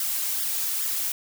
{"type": "noise with flanger", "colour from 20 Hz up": "blue", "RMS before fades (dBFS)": -27, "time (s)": [0, 1.12], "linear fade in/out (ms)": 2, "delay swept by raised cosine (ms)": [0.57, 3.27], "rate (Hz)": 2.4, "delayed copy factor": 0.6, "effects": []}